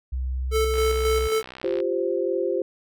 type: tone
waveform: sine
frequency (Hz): 64.2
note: C2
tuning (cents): -32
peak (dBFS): -24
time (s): 0.12-1.28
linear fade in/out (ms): 10
type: tone with tremolo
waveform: square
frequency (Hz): 440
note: A4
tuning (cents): 0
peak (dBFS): -20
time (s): 0.51-1.43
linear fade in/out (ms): 50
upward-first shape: square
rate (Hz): 3.7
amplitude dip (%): 35
type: click train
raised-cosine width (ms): 0.3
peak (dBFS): -22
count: 69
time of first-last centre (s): 0.74-1.802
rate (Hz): 64
type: chord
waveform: sine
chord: F suspended second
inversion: none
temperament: equal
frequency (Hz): 349.2 / 392 / 523.3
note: F4 / G4 / C5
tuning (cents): 0 / 0 / 0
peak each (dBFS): -26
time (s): 1.64-2.62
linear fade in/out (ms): 2
effects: none